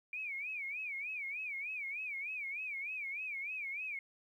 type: tone with vibrato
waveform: sine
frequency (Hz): 2349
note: D7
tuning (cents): 0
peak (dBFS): -38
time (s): 0.13-3.99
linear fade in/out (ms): 2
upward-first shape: sine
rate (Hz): 3.3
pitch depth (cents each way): 160
effects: 12-bit